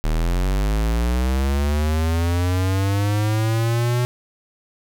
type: linear sweep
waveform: square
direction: up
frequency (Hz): 37.67 to 123.47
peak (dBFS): -18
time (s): 0.04-4.05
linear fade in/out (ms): 0
effects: none